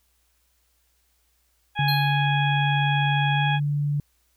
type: harmonic tone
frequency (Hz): 830.6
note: G#5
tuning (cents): 0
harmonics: 1 / 2 / 3 / 4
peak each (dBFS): -25 / -28 / -30 / -31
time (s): 1.75-3.6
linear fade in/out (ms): 50
type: tone with pitch glide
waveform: sine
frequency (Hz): 142.8 to 145.38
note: D3 to D3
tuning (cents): -48 to -17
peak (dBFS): -21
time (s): 1.79-4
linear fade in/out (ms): 2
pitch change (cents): +31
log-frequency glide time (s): 3.32-3.49
type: tone with exponential decay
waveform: square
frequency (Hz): 4186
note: C8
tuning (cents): 0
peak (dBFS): -23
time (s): 1.88-2.26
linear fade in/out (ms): 5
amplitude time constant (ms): 82
effects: added 60 Hz sine -68 dBFS peak until 4.36 s + white hiss -68 dBFS RMS until 4.36 s